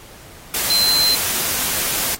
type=tone in noise; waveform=sine; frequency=4103 Hz; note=C8; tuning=35 cents flat; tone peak=-14 dBFS; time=0.7-1.15 s; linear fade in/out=2 ms; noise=white; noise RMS=-21 dBFS; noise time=0.54-2.15 s; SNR=+4 dB; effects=pink hiss -42 dBFS RMS until 2.19 s + AAC 48 kbps